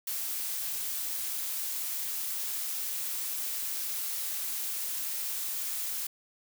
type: noise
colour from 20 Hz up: blue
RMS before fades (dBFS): -34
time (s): 0.07-6.07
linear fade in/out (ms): 5
effects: none